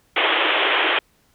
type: band-pass noise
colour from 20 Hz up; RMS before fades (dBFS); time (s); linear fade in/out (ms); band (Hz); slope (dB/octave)
white; -19; 0.16-0.99; 5; 300 to 3400; 96
effects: pink hiss -61 dBFS RMS until 1.34 s